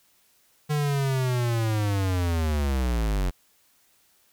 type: linear sweep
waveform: square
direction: down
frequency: 151.1 to 43.65 Hz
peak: -23 dBFS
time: 0.69-3.31 s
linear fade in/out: 20 ms
effects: white hiss -63 dBFS RMS until 4.32 s